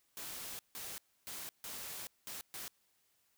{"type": "noise bursts at uneven times", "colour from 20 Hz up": "white", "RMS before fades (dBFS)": -45, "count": 6, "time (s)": [[0.17, 0.59], [0.75, 0.98], [1.27, 1.49], [1.64, 2.07], [2.27, 2.41], [2.54, 2.68]], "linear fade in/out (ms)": 0, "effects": ["white hiss -75 dBFS RMS until 3.37 s"]}